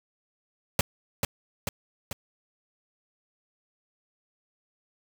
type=noise with echo; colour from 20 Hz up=pink; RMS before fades=-22 dBFS; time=0.79-0.81 s; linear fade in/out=2 ms; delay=440 ms; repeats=3; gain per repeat=-4 dB; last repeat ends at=2.13 s; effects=none